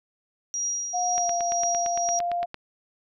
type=tone with tremolo; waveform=sine; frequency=5730 Hz; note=F8; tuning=44 cents sharp; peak=-24 dBFS; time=0.54-2.19 s; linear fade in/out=0 ms; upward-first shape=triangle; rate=2 Hz; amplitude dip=55%
type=tone with pitch glide; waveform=sine; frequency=720 to 697.5 Hz; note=F#5 to F5; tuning=-47 to -2 cents; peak=-24 dBFS; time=0.93-2.46 s; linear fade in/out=20 ms; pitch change=-55 cents; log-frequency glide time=1.15-1.29 s
type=click train; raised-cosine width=0.3 ms; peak=-19 dBFS; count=13; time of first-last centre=1.18-2.544 s; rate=8.8 Hz
effects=none